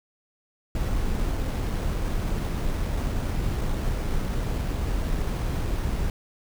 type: noise with sample-and-hold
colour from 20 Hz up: brown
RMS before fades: -26 dBFS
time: 0.75-6.1 s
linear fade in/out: 2 ms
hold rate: 7350 Hz
effects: none